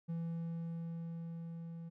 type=tone with level ramp; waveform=triangle; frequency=166.7 Hz; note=E3; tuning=20 cents sharp; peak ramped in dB=-34 to -42 dBFS; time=0.08-1.9 s; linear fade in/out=20 ms; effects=none